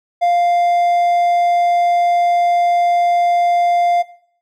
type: tone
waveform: triangle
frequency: 698.5 Hz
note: F5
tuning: in tune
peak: -9 dBFS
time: 0.21-4.03 s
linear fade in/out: 20 ms
effects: noise-tail reverb RT60 0.6 s tail -18 dB re dry